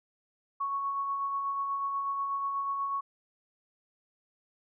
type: tone with tremolo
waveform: sine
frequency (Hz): 1108.7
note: C#6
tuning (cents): 0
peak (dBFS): -28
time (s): 0.6-3.01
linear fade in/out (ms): 10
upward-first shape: sine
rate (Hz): 8.2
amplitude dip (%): 30
effects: none